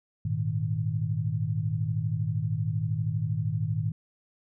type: chord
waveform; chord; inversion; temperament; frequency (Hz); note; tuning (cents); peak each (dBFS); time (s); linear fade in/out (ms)
sine; Ab suspended second; none; equal; 103.83 / 116.54 / 155.56; Ab2 / Bb2 / Eb3; 0 / 0 / 0; -30; 0.25-3.92; 5
effects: none